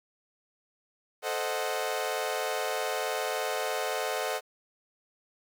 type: chord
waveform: sawtooth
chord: A diminished seventh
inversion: none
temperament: equal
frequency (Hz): 440 / 523.3 / 622.3 / 740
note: A4 / C5 / Eb5 / Gb5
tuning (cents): 0 / 0 / 0 / 0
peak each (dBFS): -31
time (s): 1.22-4.41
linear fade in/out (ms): 50
effects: 10-bit